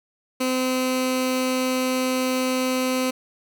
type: tone with notch filter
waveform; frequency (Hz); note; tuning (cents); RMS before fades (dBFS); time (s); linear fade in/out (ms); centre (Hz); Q
15% pulse; 257; C4; -31; -23; 0.4-3.11; 10; 830; 1.8
effects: none